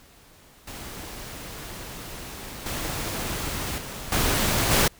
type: noise with level steps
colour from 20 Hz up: pink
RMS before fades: -38 / -30 / -36 / -23 / -19 dBFS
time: 0.67-4.88 s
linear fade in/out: 5 ms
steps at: 2.66 / 3.78 / 4.12 / 4.71 s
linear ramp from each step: 2 ms
effects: pink hiss -53 dBFS RMS until 4.99 s